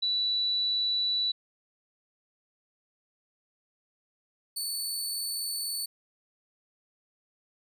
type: tone pair in turn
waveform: sine / 20% pulse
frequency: 3951 / 4479 Hz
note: B7 / C#8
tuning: 0 / +17 cents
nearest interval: major second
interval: 217 cents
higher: second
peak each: -25 dBFS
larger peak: neither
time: 0.02-1.32 / 4.56-5.86 s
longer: neither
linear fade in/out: 10 ms
effects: none